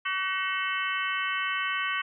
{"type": "harmonic tone with a mistuned harmonic", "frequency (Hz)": 378.6, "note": "F#4", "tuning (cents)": 40, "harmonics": [3, 4, 5, 6, 7, 8], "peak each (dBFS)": [-32, -33, -34, -35, -35, -36], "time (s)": [0.05, 2.02], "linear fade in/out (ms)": 10, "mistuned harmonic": 6, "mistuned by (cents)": -71, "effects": []}